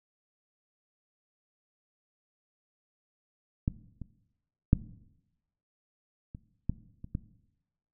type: clicks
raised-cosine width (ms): 5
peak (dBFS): -14 / -27 / -7 / -29 / -16 / -29 / -19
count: 7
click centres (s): 3.679 / 4.017 / 4.731 / 6.349 / 6.696 / 7.044 / 7.151
effects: noise-tail reverb RT60 0.9 s tail -17 dB re dry